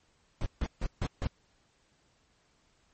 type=noise bursts; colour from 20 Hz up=brown; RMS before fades=-30 dBFS; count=5; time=0.41-1.27 s; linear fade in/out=2 ms; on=52 ms; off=150 ms; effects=pink hiss -69 dBFS RMS until 2.93 s + MP3 32 kbps